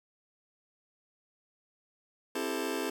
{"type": "chord", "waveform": "sawtooth", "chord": "A minor seventh", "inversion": "first", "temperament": "just", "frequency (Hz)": [264, 330, 396, 440], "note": ["C4", "E4", "G4", "A4"], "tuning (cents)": [16, 2, 18, 0], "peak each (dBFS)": -33, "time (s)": [2.35, 2.9], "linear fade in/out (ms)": 5, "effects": ["9-bit"]}